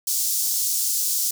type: high-pass noise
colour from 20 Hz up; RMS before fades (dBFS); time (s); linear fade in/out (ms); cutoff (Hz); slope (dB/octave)
pink; -23; 0.07-1.31; 5; 5400; 24
effects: none